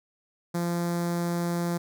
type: tone with notch filter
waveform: sawtooth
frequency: 172.3 Hz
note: F3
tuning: 23 cents flat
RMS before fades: -28 dBFS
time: 0.54-1.78 s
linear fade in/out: 10 ms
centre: 2800 Hz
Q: 0.95
effects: none